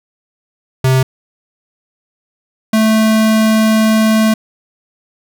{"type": "tone pair in turn", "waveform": "square", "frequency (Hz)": [130.81, 219.2], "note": ["C3", "A3"], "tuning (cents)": [0, -6], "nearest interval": "major sixth", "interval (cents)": 894, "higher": "second", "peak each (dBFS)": -9, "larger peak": "neither", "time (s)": [[0.84, 1.03], [2.73, 4.34]], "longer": "second", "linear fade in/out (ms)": 5, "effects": []}